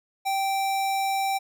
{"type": "tone", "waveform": "square", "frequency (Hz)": 780, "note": "G5", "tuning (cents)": -9, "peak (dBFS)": -24, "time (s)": [0.25, 1.39], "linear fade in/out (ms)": 20, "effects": []}